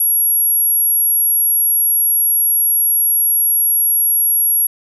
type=tone; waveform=sine; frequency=11290 Hz; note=F9; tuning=18 cents sharp; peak=-11 dBFS; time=0-4.67 s; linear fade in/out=5 ms; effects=none